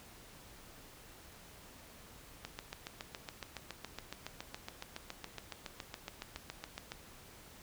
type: click train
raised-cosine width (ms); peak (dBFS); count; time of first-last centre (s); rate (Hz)
0.2; -24; 33; 2.45-6.919; 7.16
effects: pink hiss -56 dBFS RMS until 7.62 s